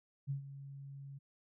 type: tone with ADSR envelope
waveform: sine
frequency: 138.59 Hz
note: C#3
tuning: in tune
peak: -33 dBFS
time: 0.27-1.19 s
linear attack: 33 ms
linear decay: 110 ms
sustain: -13 dB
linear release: 17 ms
effects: none